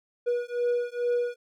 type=beating tone pair; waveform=triangle; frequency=482.4 / 484.7 Hz; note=B4 / B4; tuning=-41 / -32 cents; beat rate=2.3 Hz; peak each=-26 dBFS; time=0.26-1.36 s; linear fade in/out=20 ms; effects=none